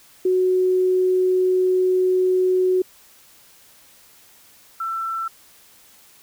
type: tone pair in turn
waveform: sine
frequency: 369.3 / 1338.3 Hz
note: F#4 / E6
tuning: -3 / +26 cents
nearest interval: octave + minor seventh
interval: 2229 cents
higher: second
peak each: -15 / -23 dBFS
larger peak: first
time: 0.25-2.82 / 4.8-5.28 s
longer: first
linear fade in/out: 5 ms
effects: white hiss -51 dBFS RMS until 6.22 s